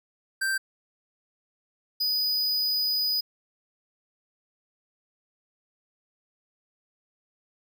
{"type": "tone pair in turn", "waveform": "square", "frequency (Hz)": [1568, 4968], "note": ["G6", "D#8"], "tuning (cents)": [0, -3], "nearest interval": "octave + minor sixth", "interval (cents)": 1997, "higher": "second", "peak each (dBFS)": [-25, -24], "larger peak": "second", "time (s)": [[0.41, 0.58], [2, 3.21]], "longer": "second", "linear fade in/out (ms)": 10, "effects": []}